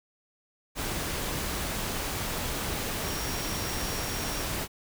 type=tone in noise; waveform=sine; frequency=5600 Hz; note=F8; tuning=4 cents sharp; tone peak=-40 dBFS; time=3.02-4.46 s; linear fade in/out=50 ms; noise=pink; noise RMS=-32 dBFS; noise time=0.75-4.68 s; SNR=-11 dB; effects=none